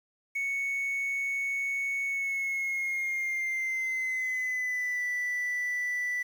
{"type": "tone with pitch glide", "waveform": "triangle", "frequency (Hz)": [2217, 1975.1], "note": ["C#7", "B6"], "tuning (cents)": [0, 0], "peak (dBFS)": -26, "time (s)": [0.35, 6.23], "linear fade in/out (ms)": 10, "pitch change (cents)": -200, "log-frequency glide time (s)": [2.06, 5.03], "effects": ["tanh soft clip ceiling -22 dBFS", "9-bit"]}